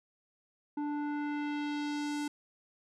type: tone with low-pass filter sweep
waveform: square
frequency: 293.7 Hz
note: D4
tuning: in tune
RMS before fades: -35 dBFS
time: 0.77-2.28 s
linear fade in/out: 5 ms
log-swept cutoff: 850 to 9300 Hz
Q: 1.2
effects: none